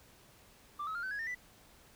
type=tone with pitch steps; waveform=sine; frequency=1178 / 1284.6 / 1400.9 / 1527.7 / 1665.9 / 1816.7 / 1981.2 Hz; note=D6 / E6 / F6 / G6 / G#6 / A#6 / B6; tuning=+5 / -45 / +5 / -45 / +5 / -45 / +5 cents; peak=-34 dBFS; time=0.79-1.35 s; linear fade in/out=10 ms; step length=80 ms; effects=tanh soft clip ceiling -34 dBFS + pink hiss -61 dBFS RMS until 1.95 s